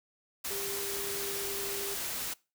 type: tone in noise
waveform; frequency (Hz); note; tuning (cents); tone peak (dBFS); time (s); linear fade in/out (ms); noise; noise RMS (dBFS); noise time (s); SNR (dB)
sine; 398.4; G4; +28; -39; 0.5-1.95; 10; white; -36; 0.44-2.34; -6
effects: noise-tail reverb RT60 0.3 s tail -23 dB re dry